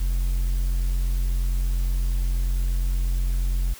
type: tone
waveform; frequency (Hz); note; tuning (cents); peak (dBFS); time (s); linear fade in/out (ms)
triangle; 44.24; F1; +23; -18; 0-3.74; 10
effects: white hiss -44 dBFS RMS until 3.79 s